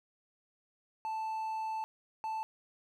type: tone bursts at uneven times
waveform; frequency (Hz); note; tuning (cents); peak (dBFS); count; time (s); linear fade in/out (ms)
triangle; 880; A5; 0; -32; 2; 1.05-1.84 / 2.24-2.43; 0
effects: none